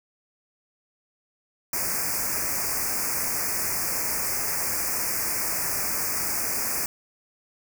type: band-stop noise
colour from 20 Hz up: white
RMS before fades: -27 dBFS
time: 1.73-6.86 s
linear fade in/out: 2 ms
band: 2500 to 4800 Hz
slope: 96 dB/octave
effects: none